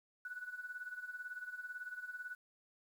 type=tone with tremolo; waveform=sine; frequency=1480 Hz; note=F#6; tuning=in tune; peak=-40 dBFS; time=0.25-2.35 s; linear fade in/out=2 ms; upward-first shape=sine; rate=18 Hz; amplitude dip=75%; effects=11-bit